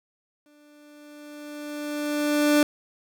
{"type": "tone with exponential growth", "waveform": "30% pulse", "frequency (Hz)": 295.4, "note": "D4", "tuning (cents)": 10, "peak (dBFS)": -13, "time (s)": [0.46, 2.63], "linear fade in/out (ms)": 1, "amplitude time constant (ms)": 470, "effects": []}